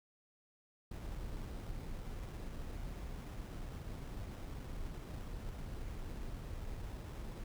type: noise with sample-and-hold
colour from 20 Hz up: brown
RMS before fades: -44 dBFS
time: 0.91-7.44 s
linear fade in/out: 5 ms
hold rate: 4410 Hz
effects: none